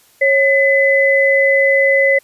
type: tone pair together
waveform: sine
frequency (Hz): 548 / 2015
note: C#5 / B6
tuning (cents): -20 / +34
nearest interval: octave + major seventh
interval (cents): 2254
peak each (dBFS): -12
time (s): 0.21-2.19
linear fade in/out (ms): 10
effects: white hiss -51 dBFS RMS until 2.23 s + resampled to 32000 Hz